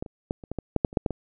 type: clicks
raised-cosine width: 2 ms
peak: -17 / -26 / -13 / -28 / -18 / -16 / -8 / -6 / -27 / -6 / -10 / -16 dBFS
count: 12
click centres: 0.025 / 0.062 / 0.309 / 0.438 / 0.516 / 0.587 / 0.763 / 0.848 / 0.929 / 0.972 / 1.062 / 1.107 s
effects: none